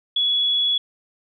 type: tone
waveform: sine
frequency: 3382 Hz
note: G#7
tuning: 31 cents sharp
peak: -17 dBFS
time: 0.16-0.78 s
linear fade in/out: 5 ms
effects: none